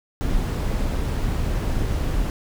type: noise with amplitude modulation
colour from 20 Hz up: brown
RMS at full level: -21 dBFS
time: 0.21-2.3 s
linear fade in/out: 0 ms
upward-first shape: sine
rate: 230 Hz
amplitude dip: 35%
effects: none